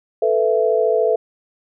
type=chord; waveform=sine; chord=A suspended second; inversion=none; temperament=equal with one note detuned; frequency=440 / 493.9 / 664.6 Hz; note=A4 / B4 / E5; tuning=0 / 0 / +14 cents; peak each=-17 / -19 / -19 dBFS; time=0.22-1.16 s; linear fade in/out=5 ms; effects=none